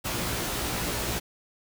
pink noise with comb filter, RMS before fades -30 dBFS, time 0.04-1.2 s, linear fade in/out 20 ms, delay 17 ms, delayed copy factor +0.95, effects none

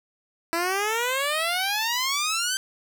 10% pulse exponential sweep, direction up, 329.1 to 1568 Hz, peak -15 dBFS, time 0.53-2.57 s, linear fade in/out 0 ms, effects none

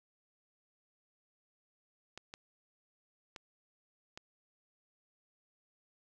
clicks, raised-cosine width 0.2 ms, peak -28 dBFS, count 4, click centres 2.176 / 2.339 / 3.362 / 4.175 s, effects none

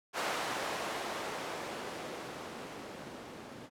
violet noise with low-pass filter sweep, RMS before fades -40 dBFS, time 0.13-3.7 s, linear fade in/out 50 ms, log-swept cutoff 750 to 250 Hz, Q 0.77, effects none

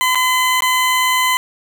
20% pulse tone with dropouts, 1018 Hz, C6, 48 cents flat, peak -8 dBFS, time 0.01-1.37 s, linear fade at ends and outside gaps 0 ms, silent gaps 0.148-0.155 / 0.606-0.622 s, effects none

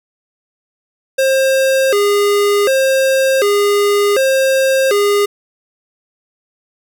square tone with vibrato, 466.2 Hz, A#4, in tune, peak -11 dBFS, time 1.18-5.26 s, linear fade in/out 10 ms, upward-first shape square, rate 0.67 Hz, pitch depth 230 cents each way, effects none

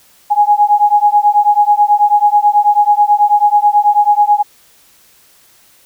sine beating tone pair, 825 / 834.2 Hz, G#5 / G#5, -12 / +7 cents, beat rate 9.2 Hz, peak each -10 dBFS, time 0.3-4.43 s, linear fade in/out 20 ms, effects white hiss -48 dBFS RMS until 5.85 s

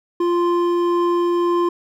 triangle tone pair together, 347.6 / 1044.6 Hz, F4 / C6, -8 / -3 cents, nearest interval octave + perfect fifth, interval 1905 cents, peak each -14 / -21 dBFS, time 0.2-1.69 s, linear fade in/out 5 ms, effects none

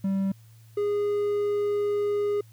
triangle tone pair in turn, 194.1 / 411.3 Hz, G3 / G#4, -17 / -17 cents, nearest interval octave + minor second, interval 1300 cents, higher second, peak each -21 dBFS, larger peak neither, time 0.04-0.32 / 0.77-2.41 s, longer second, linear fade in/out 5 ms, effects added 112 Hz sine -49 dBFS peak until 2.52 s + white hiss -62 dBFS RMS until 2.52 s

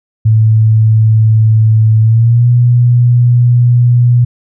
sine tone with pitch glide, 110.1 to 121.46 Hz, A2 to B2, +2 to -28 cents, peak -4 dBFS, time 0.25-4.25 s, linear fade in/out 10 ms, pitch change +170 cents, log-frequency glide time 2.01-2.48 s, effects none

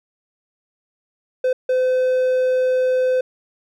triangle tone bursts at uneven times, 511 Hz, C5, 41 cents flat, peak -13 dBFS, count 2, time 1.44-1.53 / 1.69-3.21 s, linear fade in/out 5 ms, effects none

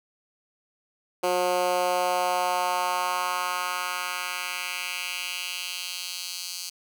10% pulse tone with high-pass filter sweep, 180 Hz, F#3, 47 cents flat, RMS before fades -28 dBFS, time 1.23-6.7 s, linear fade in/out 10 ms, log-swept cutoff 430 to 4900 Hz, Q 1.8, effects none

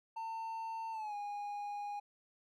triangle tone with pitch glide, 900 to 820.6 Hz, A5 to G#5, +39 to -21 cents, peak -37 dBFS, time 0.16-2 s, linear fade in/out 10 ms, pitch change -160 cents, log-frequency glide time 0.92-1.15 s, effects none

